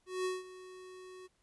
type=tone with ADSR envelope; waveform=square; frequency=370 Hz; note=F#4; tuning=in tune; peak=-32 dBFS; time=0.06-1.28 s; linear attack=190 ms; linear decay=180 ms; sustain=-17 dB; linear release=24 ms; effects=pink hiss -75 dBFS RMS until 1.42 s + resampled to 24000 Hz